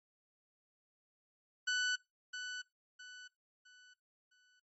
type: tone with echo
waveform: sawtooth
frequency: 1492 Hz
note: F#6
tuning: 14 cents sharp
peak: -28 dBFS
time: 1.67-1.96 s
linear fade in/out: 10 ms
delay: 660 ms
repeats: 4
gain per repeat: -9 dB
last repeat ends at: 4.6 s
effects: noise-tail reverb RT60 0.2 s tail -21 dB re dry + MP3 32 kbps